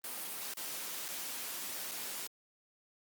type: noise with dropouts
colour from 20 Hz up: white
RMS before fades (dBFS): -41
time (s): 0.04-2.27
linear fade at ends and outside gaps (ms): 2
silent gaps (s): 0.538-0.57 / 1.082-1.086 / 1.914-1.917
effects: high-pass 200 Hz 12 dB/octave + Opus 32 kbps